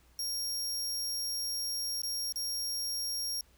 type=tone with dropouts; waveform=sawtooth; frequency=5580 Hz; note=F8; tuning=2 cents flat; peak=-30 dBFS; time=0.19-3.41 s; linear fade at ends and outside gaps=2 ms; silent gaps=2.019-2.033 / 2.324-2.358 s; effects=added 60 Hz sine -62 dBFS peak until 3.57 s + pink hiss -66 dBFS RMS until 3.57 s